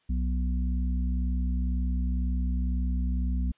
harmonic tone, 62 Hz, B1, 7 cents sharp, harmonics 1 / 3 / 4, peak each -25 / -35 / -37 dBFS, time 0.09-3.52 s, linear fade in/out 10 ms, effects white hiss -69 dBFS RMS until 3.57 s + resampled to 8000 Hz

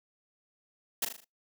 white noise with echo, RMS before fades -29 dBFS, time 1.02-1.05 s, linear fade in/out 5 ms, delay 39 ms, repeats 5, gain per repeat -6 dB, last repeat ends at 1.245 s, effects noise-tail reverb RT60 0.2 s tail -25 dB re dry + high-pass 200 Hz 12 dB/octave

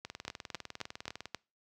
two click trains, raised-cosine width 0.2 ms, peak -23 / -19 dBFS, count 25 / 5, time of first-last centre 0.05-1.256 / 0.28-1.347 s, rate 19.9 / 3.75 Hz, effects noise-tail reverb RT60 0.3 s tail -25 dB re dry + high-pass 60 Hz 12 dB/octave

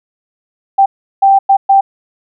sine tone bursts at uneven times, 784 Hz, G5, in tune, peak -4 dBFS, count 4, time 0.78-0.86 / 1.22-1.39 / 1.49-1.57 / 1.69-1.81 s, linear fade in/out 10 ms, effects none

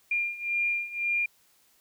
sine beating tone pair, 2400 / 2401.9 Hz, D7 / D7, +37 / +38 cents, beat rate 1.9 Hz, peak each -31 / -28 dBFS, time 0.11-1.26 s, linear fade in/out 5 ms, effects white hiss -64 dBFS RMS until 1.8 s

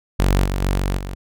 sawtooth tone with level steps, 47.15 Hz, F#1, 33 cents sharp, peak -10 / -16 / -13 / -15 / -23 dBFS, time 0.19-1.15 s, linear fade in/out 10 ms, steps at 0.44 / 0.61 / 0.78 / 0.97 s, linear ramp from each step 20 ms, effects none

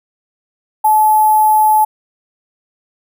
sine tone with sample-and-hold, 860 Hz, A5, 40 cents flat, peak -7 dBFS, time 0.84-1.85 s, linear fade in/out 10 ms, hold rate 11025 Hz, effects none

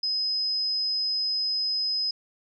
sine tone, 5060 Hz, D#8, 28 cents sharp, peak -24 dBFS, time 0.03-2.11 s, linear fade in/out 5 ms, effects none

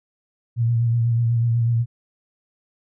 sine tone with vibrato, 117 Hz, A#2, 7 cents sharp, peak -16 dBFS, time 0.56-1.86 s, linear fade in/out 50 ms, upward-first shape sine, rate 8.1 Hz, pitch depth 34 cents each way, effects none

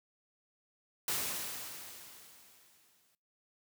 white noise with exponential decay, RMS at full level -33 dBFS, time 1.08-3.15 s, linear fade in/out 2 ms, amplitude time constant 450 ms, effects noise-tail reverb RT60 0.3 s tail -21 dB re dry + high-pass 80 Hz 12 dB/octave

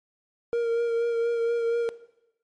triangle tone with vibrato, 466.2 Hz, A#4, in tune, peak -20 dBFS, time 0.53-1.89 s, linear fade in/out 0 ms, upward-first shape sine, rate 4.2 Hz, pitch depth 19 cents each way, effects noise-tail reverb RT60 0.9 s tail -17 dB re dry + MP3 48 kbps

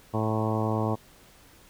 harmonic tone with a mistuned harmonic, 109.4 Hz, A2, 9 cents flat, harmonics 1 / 2 / 3 / 4 / 5 / 6 / 7 / 8 / 9 / 10, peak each -28 / -31 / -33 / -34 / -35 / -36 / -36 / -37 / -38 / -38 dBFS, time 0.13-0.96 s, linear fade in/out 20 ms, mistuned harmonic 8, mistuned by +24 cents, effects pink hiss -55 dBFS RMS until 1.69 s

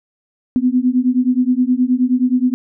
sine beating tone pair, 246.9 / 256.4 Hz, B3 / C4, 0 / -35 cents, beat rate 9.5 Hz, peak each -15 dBFS, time 0.56-2.54 s, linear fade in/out 0 ms, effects none

